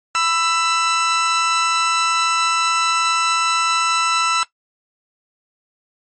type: tone pair together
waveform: sawtooth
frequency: 995 / 1328.2 Hz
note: B5 / E6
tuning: +13 / +13 cents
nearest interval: perfect fourth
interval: 500 cents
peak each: -21 / -12 dBFS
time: 0.15-4.43 s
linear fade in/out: 0 ms
effects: noise-tail reverb RT60 0.1 s tail -17 dB re dry + MP3 32 kbps